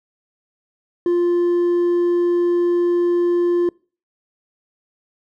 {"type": "tone with hard clipping", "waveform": "sine", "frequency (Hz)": 349.2, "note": "F4", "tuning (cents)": 0, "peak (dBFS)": -15, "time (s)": [1.06, 3.69], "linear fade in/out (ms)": 2, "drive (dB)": 2, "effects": ["noise-tail reverb RT60 0.4 s tail -26 dB re dry"]}